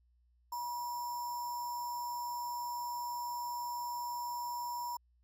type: tone with sample-and-hold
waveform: sine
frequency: 966 Hz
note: B5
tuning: 39 cents flat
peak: -36 dBFS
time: 0.52-4.97 s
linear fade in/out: 5 ms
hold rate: 6300 Hz
effects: added 60 Hz sine -67 dBFS peak until 5.23 s